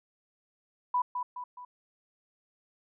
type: tone with echo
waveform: sine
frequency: 989 Hz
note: B5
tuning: 2 cents sharp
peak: -24 dBFS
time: 0.94-1.02 s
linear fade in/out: 5 ms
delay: 210 ms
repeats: 3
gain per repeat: -6 dB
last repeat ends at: 1.65 s
effects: none